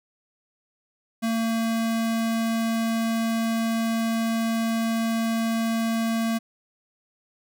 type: tone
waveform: square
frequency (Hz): 226.8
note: A#3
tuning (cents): -47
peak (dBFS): -23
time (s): 1.22-6.39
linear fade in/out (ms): 20
effects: none